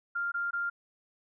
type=tone bursts; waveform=sine; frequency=1396.9 Hz; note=F6; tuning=in tune; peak=-29 dBFS; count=3; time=0.15-0.7 s; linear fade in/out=10 ms; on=170 ms; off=20 ms; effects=none